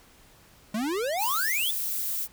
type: exponential sweep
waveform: square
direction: up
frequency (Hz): 203.5 to 3597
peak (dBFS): -27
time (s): 0.74-1.71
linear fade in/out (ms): 5
type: noise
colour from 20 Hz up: violet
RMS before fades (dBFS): -30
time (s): 1.17-2.28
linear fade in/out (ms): 50
effects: pink hiss -56 dBFS RMS until 2.32 s